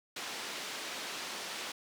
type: band-pass noise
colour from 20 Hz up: white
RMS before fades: -41 dBFS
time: 0.16-1.72 s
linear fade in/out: 5 ms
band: 240 to 4700 Hz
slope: 12 dB/octave
effects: none